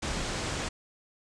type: low-pass noise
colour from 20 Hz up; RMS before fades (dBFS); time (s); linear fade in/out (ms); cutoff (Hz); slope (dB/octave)
pink; -33; 0.02-0.69; 10; 8600; 48
effects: none